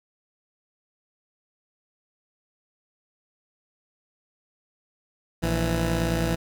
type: tone pair together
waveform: 15% pulse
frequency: 58.55 / 165.6 Hz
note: A#1 / E3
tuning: +8 / +8 cents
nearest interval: octave + tritone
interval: 1800 cents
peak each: -19 dBFS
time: 5.42-6.36 s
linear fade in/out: 20 ms
effects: none